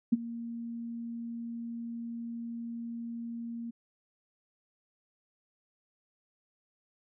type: tone with ADSR envelope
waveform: sine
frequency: 233.1 Hz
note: A#3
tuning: in tune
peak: -18 dBFS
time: 0.12-3.71 s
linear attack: 11 ms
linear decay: 26 ms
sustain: -18 dB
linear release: 12 ms
effects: none